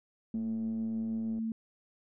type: tone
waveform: sine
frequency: 224.3 Hz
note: A3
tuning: 34 cents sharp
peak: -31 dBFS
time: 0.34-1.52 s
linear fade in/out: 2 ms
type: click train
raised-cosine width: 2 ms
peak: -38 dBFS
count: 114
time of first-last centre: 0.35-1.387 s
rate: 109 Hz
effects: none